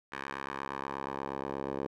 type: tone with band-pass filter sweep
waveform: 10% pulse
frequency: 68.4 Hz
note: C#2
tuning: 23 cents flat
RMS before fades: -38 dBFS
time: 0.12-1.87 s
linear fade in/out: 5 ms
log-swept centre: 1600 to 540 Hz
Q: 1.5
effects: none